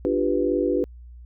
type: chord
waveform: sine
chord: G dominant seventh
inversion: second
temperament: equal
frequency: 293.7 / 349.2 / 392 / 493.9 Hz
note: D4 / F4 / G4 / B4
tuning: 0 / 0 / 0 / 0 cents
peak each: -25 dBFS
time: 0.05-0.84 s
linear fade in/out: 0 ms
effects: added 60 Hz sine -40 dBFS peak until 1.25 s